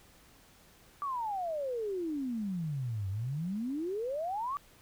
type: exponential two-way sweep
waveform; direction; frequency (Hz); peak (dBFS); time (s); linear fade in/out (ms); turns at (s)
sine; down then up; 1177 to 93.2 to 1177; -32; 1.02-4.57; 0; 3.09
effects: pink hiss -60 dBFS RMS until 4.81 s